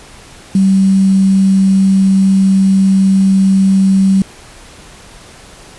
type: tone with quantisation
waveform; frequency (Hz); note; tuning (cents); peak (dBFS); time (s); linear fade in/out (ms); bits
sine; 192.7; G3; -29; -6; 0.55-4.22; 2; 5
effects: pink hiss -37 dBFS RMS until 5.78 s + resampled to 24000 Hz